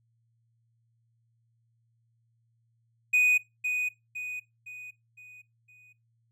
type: tone with echo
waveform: triangle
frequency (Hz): 2486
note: D#7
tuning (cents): -2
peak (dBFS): -18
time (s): 3.13-3.38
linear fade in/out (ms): 10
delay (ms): 510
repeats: 5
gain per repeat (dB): -7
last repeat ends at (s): 5.93
effects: noise-tail reverb RT60 0.2 s tail -19 dB re dry + added 115 Hz sine -68 dBFS peak until 6.31 s